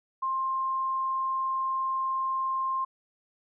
sine tone, 1057 Hz, C6, 17 cents sharp, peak -26 dBFS, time 0.22-2.85 s, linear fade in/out 10 ms, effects none

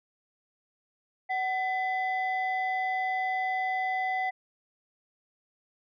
sine tone pair together, 752 / 2008 Hz, F#5 / B6, +28 / +28 cents, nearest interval octave + perfect fourth, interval 1700 cents, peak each -27 / -30 dBFS, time 1.29-4.31 s, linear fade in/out 20 ms, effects tanh soft clip ceiling -22 dBFS

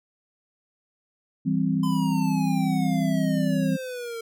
sine chord, C major, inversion first, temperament equal, 164.81 / 196 / 261.6 Hz, E3 / G3 / C4, 0 / 0 / 0 cents, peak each -25 dBFS, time 1.45-3.77 s, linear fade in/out 20 ms
square exponential sweep, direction down, 1024 to 452.8 Hz, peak -32 dBFS, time 1.83-4.21 s, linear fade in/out 5 ms
effects none

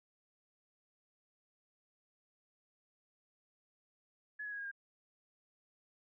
sine tone with pitch steps, 1701 / 1677.6 / 1654.5 / 1631.7 / 1609.2 Hz, G#6 / G#6 / G#6 / G#6 / G6, +41 / +17 / -7 / -31 / +45 cents, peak -40 dBFS, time 4.39-4.715 s, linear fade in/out 10 ms, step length 65 ms, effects none

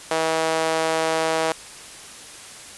sawtooth tone with high-pass filter, 160.9 Hz, E3, 42 cents flat, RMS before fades -22 dBFS, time 0.11-1.52 s, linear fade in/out 2 ms, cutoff 580 Hz, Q 1.7, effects white hiss -40 dBFS RMS until 2.77 s + resampled to 24000 Hz

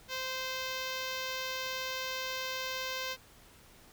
5% pulse tone with notch filter, 519 Hz, C5, 14 cents flat, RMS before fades -37 dBFS, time 0.08-3.17 s, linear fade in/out 50 ms, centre 8900 Hz, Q 0.82, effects pink hiss -58 dBFS RMS until 3.92 s

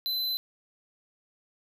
square tone, 4036 Hz, B7, 37 cents sharp, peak -28 dBFS, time 0.06-0.37 s, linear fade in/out 0 ms, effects none

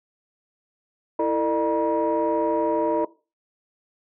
sine tone cluster, 329.4 / 450.7 / 604 / 956 Hz, E4 / A4 / D5 / A#5, -1 / +42 / +48 / +43 cents, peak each -24 dBFS, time 1.19-3.05 s, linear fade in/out 5 ms, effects noise-tail reverb RT60 0.3 s tail -18 dB re dry + tanh soft clip ceiling -13 dBFS

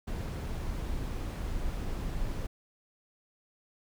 brown noise, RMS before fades -34 dBFS, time 0.07-2.47 s, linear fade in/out 10 ms, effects none

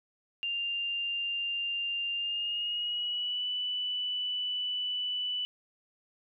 sine tone with pitch glide, 2794 to 2977 Hz, F7 to F#7, 0 to +10 cents, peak -30 dBFS, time 0.43-5.45 s, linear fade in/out 0 ms, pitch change +110 cents, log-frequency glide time 2.15-3.47 s, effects none

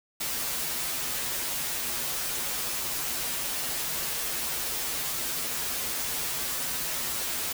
white noise with comb filter, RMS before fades -31 dBFS, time 0.2-7.53 s, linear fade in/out 10 ms, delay 10 ms, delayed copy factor -0.9, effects none

